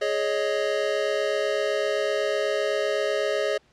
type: chord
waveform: square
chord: Ab suspended fourth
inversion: none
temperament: equal with one note detuned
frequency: 418.2 / 554.4 / 622.3 Hz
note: Ab4 / Db5 / Eb5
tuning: +12 / 0 / 0 cents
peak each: -28 dBFS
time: 0.01-3.58 s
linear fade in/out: 10 ms
effects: pink hiss -61 dBFS RMS until 3.72 s + low-pass 5000 Hz 12 dB/octave